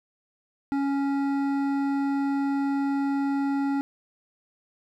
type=tone with hard clipping; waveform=triangle; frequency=277.9 Hz; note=C#4; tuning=4 cents sharp; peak=-25 dBFS; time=0.72-3.81 s; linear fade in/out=0 ms; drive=15 dB; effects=none